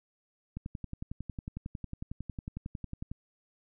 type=click train; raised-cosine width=5 ms; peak=-25 dBFS; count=29; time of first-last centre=0.57-3.115 s; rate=11 Hz; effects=none